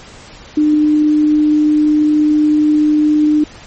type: tone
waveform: sine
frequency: 302 Hz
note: D4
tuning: 48 cents sharp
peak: -8 dBFS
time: 0.57-3.44 s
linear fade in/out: 5 ms
effects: pink hiss -37 dBFS RMS until 3.66 s + MP3 32 kbps